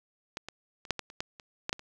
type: clicks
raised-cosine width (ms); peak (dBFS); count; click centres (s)
0.2; -18 / -22 / -30 / -9 / -17 / -30 / -15 / -29 / -14 / -12 / -29; 11; 0.371 / 0.486 / 0.852 / 0.907 / 0.993 / 1.101 / 1.205 / 1.398 / 1.694 / 1.729 / 1.794
effects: none